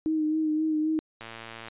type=tone with vibrato; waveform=sine; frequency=311.2 Hz; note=D#4; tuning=in tune; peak=-23 dBFS; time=0.06-0.99 s; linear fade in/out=0 ms; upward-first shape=sine; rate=3.8 Hz; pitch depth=29 cents each way
type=click train; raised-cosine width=0.3 ms; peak=-24 dBFS; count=55; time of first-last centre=1.21-1.684 s; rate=114 Hz
effects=resampled to 8000 Hz